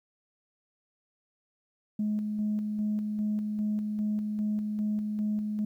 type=tone with tremolo; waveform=sine; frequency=211.3 Hz; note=G#3; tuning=30 cents sharp; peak=-25 dBFS; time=1.99-5.65 s; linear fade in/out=5 ms; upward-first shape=square; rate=2.5 Hz; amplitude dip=35%; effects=tanh soft clip ceiling -22 dBFS + 11-bit